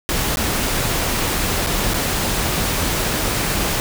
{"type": "noise with dropouts", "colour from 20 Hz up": "pink", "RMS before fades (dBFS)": -20, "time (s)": [0.09, 3.8], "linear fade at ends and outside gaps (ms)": 0, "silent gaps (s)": [[0.358, 0.371], [1.664, 1.67], [1.936, 1.942]], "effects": []}